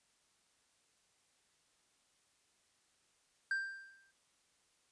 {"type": "tone with exponential decay", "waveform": "triangle", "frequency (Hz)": 1579, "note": "G6", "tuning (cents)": 12, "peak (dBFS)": -29, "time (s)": [3.51, 4.11], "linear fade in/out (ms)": 2, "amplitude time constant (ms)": 130, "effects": ["white hiss -74 dBFS RMS until 4.91 s", "resampled to 22050 Hz"]}